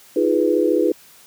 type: chord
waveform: sine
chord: F half-diminished seventh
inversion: third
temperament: equal with one note detuned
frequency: 314.9 / 349.2 / 415.3 / 493.9 Hz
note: Eb4 / F4 / Ab4 / Cb5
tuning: +21 / 0 / 0 / 0 cents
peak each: -20 dBFS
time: 0.16-0.92 s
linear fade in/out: 5 ms
effects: white hiss -48 dBFS RMS until 1.26 s + high-pass 100 Hz 12 dB/octave